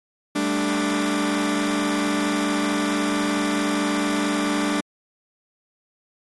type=chord; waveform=sawtooth; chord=G suspended second; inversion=none; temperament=just; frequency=196 / 220.5 / 294 Hz; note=G3 / A3 / D4; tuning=0 / +4 / +2 cents; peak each=-24 / -24 / -18 dBFS; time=0.35-4.81 s; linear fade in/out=10 ms; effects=AAC 32 kbps